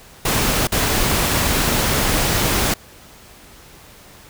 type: noise with dropouts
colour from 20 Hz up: pink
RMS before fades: -18 dBFS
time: 0.25-2.74 s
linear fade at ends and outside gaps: 5 ms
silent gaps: 0.672-0.72 s
effects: pink hiss -44 dBFS RMS until 4.29 s